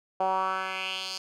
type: tone with band-pass filter sweep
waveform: 10% pulse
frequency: 188.9 Hz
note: F#3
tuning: 36 cents sharp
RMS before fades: -30 dBFS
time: 0.2-1.18 s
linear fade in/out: 5 ms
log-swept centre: 710 to 5000 Hz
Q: 2.9
effects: none